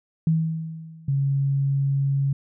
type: tone with exponential decay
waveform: sine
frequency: 161.2 Hz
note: E3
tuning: 38 cents flat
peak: -15 dBFS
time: 0.27-1.38 s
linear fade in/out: 2 ms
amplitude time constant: 240 ms
type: tone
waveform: sine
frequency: 138.3 Hz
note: C#3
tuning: 4 cents flat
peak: -19 dBFS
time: 1.08-2.33 s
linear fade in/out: 5 ms
effects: none